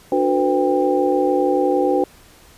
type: tone cluster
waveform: sine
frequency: 294.7 / 365.7 / 458.2 / 505 / 795 Hz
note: D4 / F#4 / A#4 / B4 / G5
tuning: +6 / -20 / -30 / +39 / +24 cents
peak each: -21 / -20 / -27 / -19 / -22 dBFS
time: 0.12-2.04 s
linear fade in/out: 2 ms
effects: pink hiss -48 dBFS RMS until 2.57 s + resampled to 32000 Hz